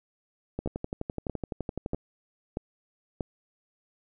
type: two click trains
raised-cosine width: 2 ms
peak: -18 / -17 dBFS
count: 17 / 5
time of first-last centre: 0.59-1.946 / 0.66-3.208 s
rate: 11.8 / 1.57 Hz
effects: none